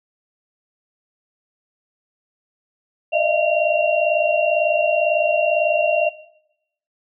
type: tone cluster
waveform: sine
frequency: 598 / 620 / 678 / 2755 Hz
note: D5 / D#5 / E5 / F7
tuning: +31 / -6 / +49 / -24 cents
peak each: -24 / -19 / -20 / -22 dBFS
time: 3.12-6.1 s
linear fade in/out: 20 ms
effects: noise-tail reverb RT60 0.8 s tail -18 dB re dry